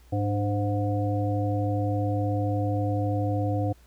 harmonic tone with a mistuned harmonic, 103.5 Hz, G#2, 5 cents flat, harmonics 1 / 3 / 5 / 7, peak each -25 / -30 / -32 / -33 dBFS, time 0.12-3.73 s, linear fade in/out 10 ms, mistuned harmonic 3, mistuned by -71 cents, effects added 60 Hz sine -52 dBFS peak until 3.86 s + pink hiss -61 dBFS RMS until 3.86 s

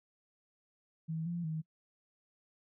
sine tone with pitch steps, 161 / 172.1 / 158.2 Hz, E3 / F3 / D#3, -41 / -25 / +29 cents, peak -34 dBFS, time 1.08-1.62 s, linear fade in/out 20 ms, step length 180 ms, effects noise-tail reverb RT60 0.1 s tail -25 dB re dry

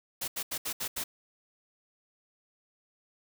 white noise bursts at uneven times, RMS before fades -34 dBFS, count 6, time 0.21-0.28 / 0.36-0.43 / 0.51-0.58 / 0.65-0.73 / 0.8-0.88 / 0.96-1.04 s, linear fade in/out 10 ms, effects none

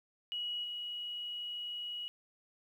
sine tone with level steps, 2913 Hz, F#7, 28 cents flat, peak -35 / -38 dBFS, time 0.32-2.08 s, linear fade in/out 0 ms, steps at 0.63 s, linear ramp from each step 20 ms, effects 11-bit

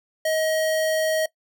square tone, 632 Hz, D#5, 27 cents sharp, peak -21 dBFS, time 0.25-1.26 s, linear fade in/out 5 ms, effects noise-tail reverb RT60 0.1 s tail -20 dB re dry

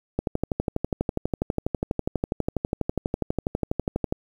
click train, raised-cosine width 2 ms, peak -10 dBFS, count 49, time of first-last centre 0.19-4.124 s, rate 12.2 Hz, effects 8-bit

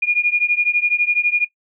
sine beating tone pair, 2428 / 2440 Hz, D#7 / D#7, -43 / -34 cents, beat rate 12 Hz, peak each -17 / -17 dBFS, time 0.02-1.45 s, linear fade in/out 10 ms, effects noise-tail reverb RT60 0.1 s tail -17 dB re dry

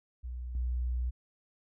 sine tone with level steps, 61.4 Hz, B1, 9 cents flat, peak -36 / -29 dBFS, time 0.23-1.11 s, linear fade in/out 20 ms, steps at 0.55 s, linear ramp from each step 2 ms, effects none

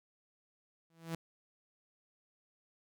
sawtooth tone with exponential growth, 164.81 Hz, E3, in tune, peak -30 dBFS, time 0.9-1.15 s, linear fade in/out 2 ms, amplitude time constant 54 ms, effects none

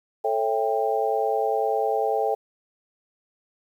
sine chord, A dominant seventh, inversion none, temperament just, 440 / 550 / 660 / 792 Hz, A4 / C#5 / E5 / G5, 0 / -14 / +2 / +18 cents, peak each -25 / -29 / -28 / -25 dBFS, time 0.24-2.35 s, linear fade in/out 10 ms, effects 9-bit

